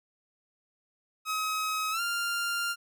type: tone with pitch glide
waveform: sawtooth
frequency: 1272 to 1395.2 Hz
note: D#6 to F6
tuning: +38 to -2 cents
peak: -25 dBFS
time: 1.25-2.76 s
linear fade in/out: 50 ms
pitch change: +160 cents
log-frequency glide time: 1.91-2.01 s
effects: none